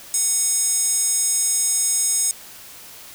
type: tone with high-pass filter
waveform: square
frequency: 740 Hz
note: F#5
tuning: in tune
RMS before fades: -20 dBFS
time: 0.14-2.31 s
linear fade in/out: 0 ms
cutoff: 7500 Hz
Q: 8.9
effects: white hiss -41 dBFS RMS until 3.14 s